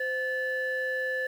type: tone pair together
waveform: sine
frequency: 517 / 1739 Hz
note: C5 / A6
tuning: -21 / -21 cents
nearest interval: octave + major sixth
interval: 2100 cents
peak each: -30 / -28 dBFS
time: 0-1.27 s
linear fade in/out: 5 ms
effects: tanh soft clip ceiling -23 dBFS + 9-bit